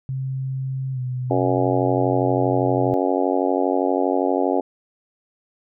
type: tone with pitch glide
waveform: sine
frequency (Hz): 132.5 to 126.44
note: C3 to B2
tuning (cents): +22 to +41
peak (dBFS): -23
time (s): 0.09-2.94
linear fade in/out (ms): 0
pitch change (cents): -81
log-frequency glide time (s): 0.93-0.99
type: harmonic tone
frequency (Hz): 92.5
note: F#2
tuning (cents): 0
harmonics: 3 / 4 / 5 / 6 / 7 / 8 / 9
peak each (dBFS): -23 / -24 / -25 / -26 / -26 / -27 / -28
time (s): 1.3-4.61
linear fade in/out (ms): 10
effects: none